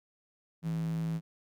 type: tone with high-pass filter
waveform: square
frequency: 54.5 Hz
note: A1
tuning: 16 cents flat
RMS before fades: -33 dBFS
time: 0.62-1.21 s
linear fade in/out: 50 ms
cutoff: 170 Hz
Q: 8.1
effects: none